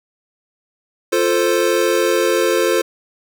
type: chord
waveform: square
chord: F major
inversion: none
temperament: equal with one note detuned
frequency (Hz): 349.2 / 442.8 / 523.3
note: F4 / A4 / C5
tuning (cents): 0 / +11 / 0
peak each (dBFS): -19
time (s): 1.12-2.82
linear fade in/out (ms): 10
effects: none